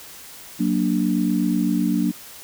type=chord; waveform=sine; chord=Gb augmented; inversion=none; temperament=equal; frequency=185 / 233.1 / 293.7 Hz; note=Gb3 / Bb3 / D4; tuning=0 / 0 / 0 cents; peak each=-22 dBFS; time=0.59-2.12 s; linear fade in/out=20 ms; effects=white hiss -41 dBFS RMS until 2.43 s